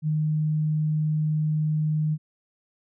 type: tone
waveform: sine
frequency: 153.9 Hz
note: D#3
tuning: 19 cents flat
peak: -21 dBFS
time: 0.02-2.18 s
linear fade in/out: 50 ms
effects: none